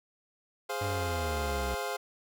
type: chord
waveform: 25% pulse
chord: F minor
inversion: first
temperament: equal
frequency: 415.3 / 523.3 / 698.5 Hz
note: Ab4 / C5 / F5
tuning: 0 / 0 / 0 cents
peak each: -33 dBFS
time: 0.69-1.97 s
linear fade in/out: 10 ms
type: exponential sweep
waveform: 45% pulse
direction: down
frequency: 100.2 to 62.4 Hz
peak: -33 dBFS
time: 0.81-1.75 s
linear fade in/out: 5 ms
effects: none